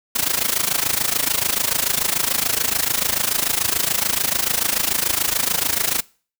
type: noise with amplitude modulation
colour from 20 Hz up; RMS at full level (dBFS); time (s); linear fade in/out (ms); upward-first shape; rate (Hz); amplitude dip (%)
white; -17; 0.15-6.01; 10; sine; 26.9; 85
effects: noise-tail reverb RT60 0.4 s tail -23 dB re dry